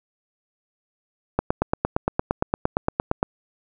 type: click train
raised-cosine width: 1 ms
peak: -5 dBFS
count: 17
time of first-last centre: 1.39-3.229 s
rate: 8.7 Hz
effects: none